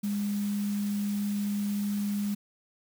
sine tone in noise, 204.3 Hz, G#3, 28 cents flat, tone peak -27 dBFS, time 0.03-2.35 s, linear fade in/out 10 ms, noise white, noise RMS -45 dBFS, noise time 0.03-2.35 s, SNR +15 dB, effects none

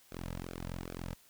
sawtooth tone with flanger, 43.65 Hz, F1, in tune, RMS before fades -42 dBFS, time 0.11-1.15 s, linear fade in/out 20 ms, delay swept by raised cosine 1 to 2.8 ms, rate 2.5 Hz, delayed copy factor -0.95, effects white hiss -63 dBFS RMS until 1.29 s

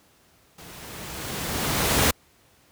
pink noise with level ramp, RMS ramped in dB -44 to -18 dBFS, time 0.58-2.11 s, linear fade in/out 5 ms, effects pink hiss -59 dBFS RMS until 2.71 s + high-pass 60 Hz 12 dB/octave

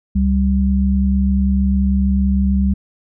sine tone pair together, 69 / 195.56 Hz, C#2 / G3, -7 / -4 cents, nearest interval octave + tritone, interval 1803 cents, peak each -15 dBFS, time 0.15-2.74 s, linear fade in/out 10 ms, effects none

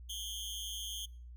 sawtooth tone with amplitude modulation, 3234 Hz, G#7, 47 cents flat, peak -32 dBFS, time 0.09-1.06 s, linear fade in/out 10 ms, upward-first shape sine, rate 211 Hz, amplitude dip 95%, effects noise-tail reverb RT60 0.4 s tail -21 dB re dry + added 60 Hz sine -47 dBFS peak until 1.36 s

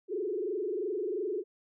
sine tone with frequency modulation, 392 Hz, G4, in tune, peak -30 dBFS, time 0.08-1.44 s, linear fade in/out 50 ms, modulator 22.9 Hz, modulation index 2.1, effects none

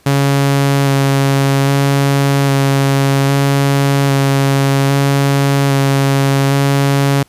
sawtooth tone with vibrato, 138.4 Hz, C#3, 2 cents flat, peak -6 dBFS, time 0.06-7.23 s, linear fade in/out 5 ms, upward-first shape square, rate 0.62 Hz, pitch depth 11 cents each way, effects pink hiss -50 dBFS RMS until 7.28 s + resampled to 32000 Hz

